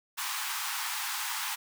pink high-pass noise, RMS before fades -34 dBFS, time 0.17-1.56 s, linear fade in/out 20 ms, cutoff 810 Hz, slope 96 dB/octave, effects none

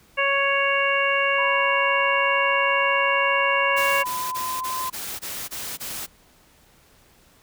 harmonic tone, 555 Hz, C#5, 2 cents sharp, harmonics 1 / 2 / 3 / 4 / 5, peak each -25 / -25 / -25 / -25 / -25 dBFS, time 0.17-4.04 s, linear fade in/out 20 ms
sine tone with pitch glide, 987.8 to 1028.6 Hz, B5 to C6, 0 to -30 cents, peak -26 dBFS, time 1.38-4.9 s, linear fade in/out 5 ms, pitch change +70 cents, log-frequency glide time 3.72-4.64 s
white noise bursts, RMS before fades -32 dBFS, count 8, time 3.76-6.067 s, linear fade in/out 20 ms, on 270 ms, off 21 ms
effects pink hiss -56 dBFS RMS until 7.42 s

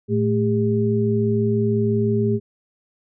sine tone cluster, 112.3 / 218.3 / 402.1 Hz, A2 / A3 / G4, +36 / -13 / +44 cents, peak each -21 dBFS, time 0.08-2.4 s, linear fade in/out 50 ms, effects none

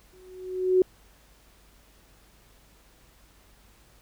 sine tone with exponential growth, 370 Hz, F#4, in tune, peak -14 dBFS, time 0.13-0.82 s, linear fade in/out 2 ms, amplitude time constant 150 ms, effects added 50 Hz sine -59 dBFS peak until 4.01 s + pink hiss -59 dBFS RMS until 4.01 s

